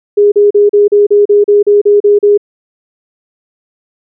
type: tone bursts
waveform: sine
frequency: 411 Hz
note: G#4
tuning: 18 cents flat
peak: -3 dBFS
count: 12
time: 0.17-2.377 s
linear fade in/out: 10 ms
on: 150 ms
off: 37 ms
effects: none